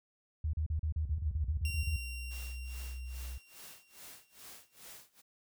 sine tone bursts, 77.78 Hz, D#2, in tune, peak -30 dBFS, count 12, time 0.44-1.964 s, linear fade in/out 5 ms, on 94 ms, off 36 ms
sine tone, 63.5 Hz, B1, 49 cents sharp, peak -39 dBFS, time 1.05-3.38 s, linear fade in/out 5 ms
sawtooth tone with exponential decay, 2758 Hz, F7, 22 cents flat, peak -35 dBFS, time 1.65-4.97 s, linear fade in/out 1 ms, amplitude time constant 720 ms
white noise with tremolo, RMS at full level -50 dBFS, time 2.3-5.22 s, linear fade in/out 20 ms, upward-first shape sine, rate 2.4 Hz, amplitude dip 95%
effects none

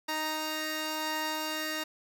10% pulse tone pair together, 311.1 / 932.3 Hz, D#4 / A#5, 0 / 0 cents, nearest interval octave + perfect fifth, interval 1900 cents, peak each -26 dBFS, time 0.08-1.84 s, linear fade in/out 10 ms, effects none

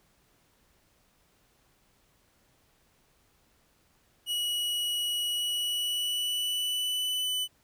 45% pulse tone with pitch glide, 2918 to 3000 Hz, F#7 to F#7, -25 to +23 cents, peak -28 dBFS, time 4.26-7.48 s, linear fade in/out 50 ms, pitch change +48 cents, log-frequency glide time 5.27-7.29 s, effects pink hiss -67 dBFS RMS until 7.63 s

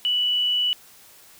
sine tone, 2958 Hz, F#7, 1 cent flat, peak -19 dBFS, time 0.05-0.73 s, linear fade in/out 0 ms, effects white hiss -50 dBFS RMS until 1.39 s

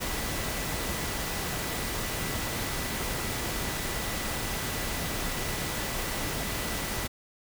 sine tone in noise, 1975.5 Hz, B6, in tune, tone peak -43 dBFS, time 0-7.08 s, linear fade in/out 20 ms, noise pink, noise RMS -32 dBFS, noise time 0-7.08 s, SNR -14 dB, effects none

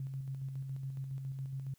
sine tone with tremolo, 134.5 Hz, C3, 48 cents sharp, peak -36 dBFS, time 0-1.74 s, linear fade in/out 2 ms, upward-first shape square, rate 7.2 Hz, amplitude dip 35%, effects white hiss -71 dBFS RMS until 1.78 s

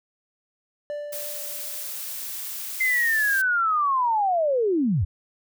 triangle tone with exponential decay, 587.3 Hz, D5, in tune, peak -25 dBFS, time 0.9-2.28 s, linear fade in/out 0 ms, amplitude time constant 300 ms
blue noise, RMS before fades -33 dBFS, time 1.12-3.42 s, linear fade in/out 10 ms
sine linear sweep, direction down, 2093 to 69.9 Hz, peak -19 dBFS, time 2.8-5.05 s, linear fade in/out 10 ms
effects none

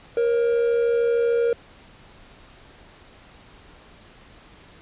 triangle tone pair together, 470.3 / 543.4 Hz, A#4 / C#5, +15 / -35 cents, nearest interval minor third, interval 250 cents, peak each -16 / -27 dBFS, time 0.17-1.53 s, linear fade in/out 2 ms, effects pink hiss -49 dBFS RMS until 4.81 s + resampled to 8000 Hz

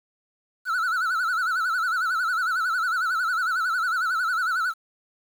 triangle tone with vibrato, 1400 Hz, F6, 4 cents sharp, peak -20 dBFS, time 0.65-4.74 s, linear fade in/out 50 ms, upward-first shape sine, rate 11 Hz, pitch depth 130 cents each way, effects 8-bit

